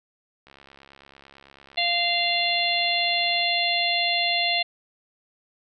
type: click train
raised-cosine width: 0.3 ms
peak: -32 dBFS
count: 205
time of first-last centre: 0.47-3.427 s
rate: 69 Hz
type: harmonic tone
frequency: 694 Hz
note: F5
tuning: 11 cents flat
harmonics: 1 / 3 / 4 / 5 / 6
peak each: -27 / -27 / -27 / -27 / -27 dBFS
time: 1.77-4.63 s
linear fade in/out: 10 ms
effects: none